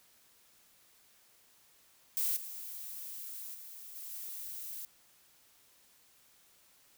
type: noise with level steps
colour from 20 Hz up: violet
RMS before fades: -32 / -44 / -49 / -45 / -43 dBFS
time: 2.17-4.85 s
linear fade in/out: 0 ms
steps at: 2.36 / 3.54 / 3.95 / 4.11 s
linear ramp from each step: 10 ms
effects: white hiss -65 dBFS RMS until 6.97 s